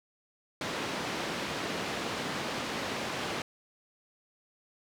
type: band-pass noise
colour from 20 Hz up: pink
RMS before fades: -35 dBFS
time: 0.61-3.42 s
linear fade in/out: 2 ms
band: 190 to 4600 Hz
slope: 12 dB/octave
effects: none